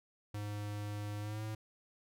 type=tone with pitch glide; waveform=square; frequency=103.8 to 108.58 Hz; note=G#2 to A2; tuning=0 to -22 cents; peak=-39 dBFS; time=0.34-1.55 s; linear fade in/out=5 ms; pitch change=+78 cents; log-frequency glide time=1.2-1.43 s; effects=none